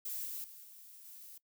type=noise with level steps; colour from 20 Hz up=violet; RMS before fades=-40 / -42 / -53 / -55 / -52 dBFS; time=0.05-1.38 s; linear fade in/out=5 ms; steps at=0.25 / 0.44 / 0.64 / 1.05 s; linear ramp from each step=2 ms; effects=noise-tail reverb RT60 0.1 s tail -21 dB re dry